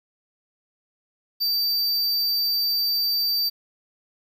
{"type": "tone", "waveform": "square", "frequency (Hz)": 4648, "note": "D8", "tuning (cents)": -19, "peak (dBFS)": -21, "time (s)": [1.4, 3.5], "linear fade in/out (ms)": 20, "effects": ["9-bit"]}